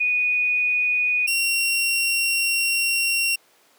sine / sawtooth tone pair in turn, 2473 / 2743 Hz, D#7 / F7, -11 / -32 cents, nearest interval major second, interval 179 cents, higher second, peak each -18 / -16 dBFS, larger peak second, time 0-1.27 / 1.27-3.36 s, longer second, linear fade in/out 10 ms, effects pink hiss -57 dBFS RMS until 3.78 s + high-pass 400 Hz 12 dB/octave

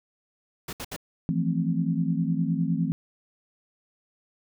pink noise bursts, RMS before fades -35 dBFS, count 3, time 0.68-0.964 s, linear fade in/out 5 ms, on 50 ms, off 67 ms
sine chord, F major seventh, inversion third, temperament equal, 164.81 / 174.61 / 220 / 261.6 Hz, E3 / F3 / A3 / C4, 0 / 0 / 0 / 0 cents, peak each -26 / -28 / -31 / -30 dBFS, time 1.29-2.92 s, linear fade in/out 0 ms
effects none

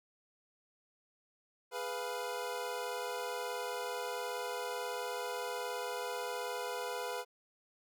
25% pulse chord, F diminished, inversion first, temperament equal, 415.3 / 493.9 / 698.5 Hz, Ab4 / Cb5 / F5, 0 / 0 / 0 cents, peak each -40 / -35 / -40 dBFS, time 1.71-7.25 s, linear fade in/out 50 ms, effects none

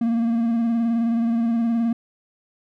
triangle tone with vibrato, 231.3 Hz, A#3, 13 cents flat, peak -16 dBFS, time 0.01-1.93 s, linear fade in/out 5 ms, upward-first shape square, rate 19 Hz, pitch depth 27 cents each way, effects none

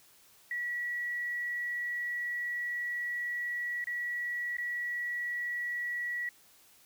sine tone with dropouts, 1934 Hz, B6, 37 cents flat, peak -32 dBFS, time 0.51-6.29 s, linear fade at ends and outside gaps 2 ms, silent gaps 3.842-3.871 / 4.569-4.583 s, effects white hiss -61 dBFS RMS until 6.85 s

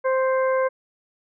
harmonic tone, 523.3 Hz, C5, in tune, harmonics 1 / 2 / 3 / 4, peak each -19 / -26 / -31 / -36 dBFS, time 0.04-0.69 s, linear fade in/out 20 ms, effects none

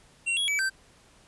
square tone with pitch steps, 2743 / 3330 / 2293 / 1556 Hz, F7 / G#7 / D7 / G6, -32 / +4 / -42 / -13 cents, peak -25 dBFS, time 0.26-0.7 s, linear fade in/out 20 ms, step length 110 ms, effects pink hiss -58 dBFS RMS until 1.27 s + resampled to 24000 Hz

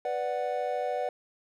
triangle chord, B minor, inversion none, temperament equal, 493.9 / 587.3 / 740 Hz, B4 / D5 / F#5, 0 / 0 / 0 cents, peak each -31 / -31 / -30 dBFS, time 0.05-1.09 s, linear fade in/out 2 ms, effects none

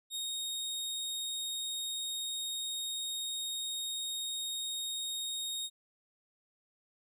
sawtooth tone, 3729 Hz, A#7, in tune, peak -32 dBFS, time 0.1-5.7 s, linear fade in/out 50 ms, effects resampled to 32000 Hz

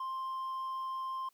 sine tone with hard clipping, 1051 Hz, C6, 7 cents sharp, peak -36 dBFS, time 0-1.29 s, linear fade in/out 5 ms, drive 2 dB, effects white hiss -72 dBFS RMS until 1.33 s

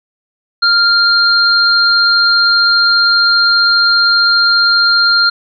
sine tone pair together, 1396.9 / 4195 Hz, F6 / C8, 0 / +4 cents, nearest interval octave + perfect fifth, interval 1904 cents, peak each -10 dBFS, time 0.62-5.3 s, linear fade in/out 10 ms, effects none

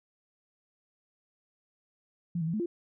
sine tone with pitch steps, 172.1 / 159.7 / 166.6 / 215.4 / 345.5 Hz, F3 / D#3 / E3 / A3 / F4, -25 / +45 / +19 / -37 / -19 cents, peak -28 dBFS, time 2.35-2.66 s, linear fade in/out 5 ms, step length 62 ms, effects none

